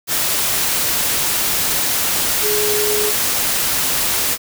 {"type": "tone in noise", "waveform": "sine", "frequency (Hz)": 420, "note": "G#4", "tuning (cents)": 19, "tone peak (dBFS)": -19, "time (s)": [2.41, 3.13], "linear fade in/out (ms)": 50, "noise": "white", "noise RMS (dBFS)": -18, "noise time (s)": [0.07, 4.38], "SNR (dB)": -4, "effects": []}